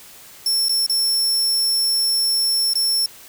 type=tone with dropouts; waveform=sawtooth; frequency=5400 Hz; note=E8; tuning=41 cents sharp; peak=-14 dBFS; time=0.46-3.06 s; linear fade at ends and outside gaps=2 ms; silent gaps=0.685-0.693 / 0.864-0.896 / 2.735-2.754 s; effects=white hiss -43 dBFS RMS until 3.28 s